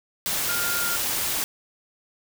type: tone in noise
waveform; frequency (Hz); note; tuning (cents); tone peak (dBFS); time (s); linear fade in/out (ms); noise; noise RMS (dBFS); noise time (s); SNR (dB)
sine; 1406; F6; +11; -28; 0.49-0.96; 0; white; -26; 0.26-1.44; -5
effects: none